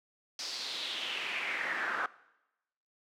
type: noise with band-pass filter sweep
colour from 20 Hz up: brown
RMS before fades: -36 dBFS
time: 0.39-2.06 s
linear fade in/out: 2 ms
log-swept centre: 5200 to 1400 Hz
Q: 4.3
effects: noise-tail reverb RT60 0.9 s tail -20 dB re dry + high-pass 300 Hz 12 dB/octave